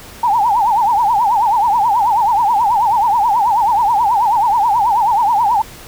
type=tone with vibrato; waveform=sine; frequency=883 Hz; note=A5; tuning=6 cents sharp; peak=-10 dBFS; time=0.23-5.62 s; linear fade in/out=5 ms; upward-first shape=triangle; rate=9.3 Hz; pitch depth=220 cents each way; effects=pink hiss -36 dBFS RMS until 5.87 s